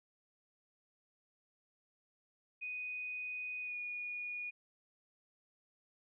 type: tone with pitch glide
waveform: sine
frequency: 2489 to 2450 Hz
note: D#7 to D#7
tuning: 0 to -27 cents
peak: -39 dBFS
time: 2.61-4.51 s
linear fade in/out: 20 ms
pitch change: -27 cents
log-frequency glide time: 3.61-3.76 s
effects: none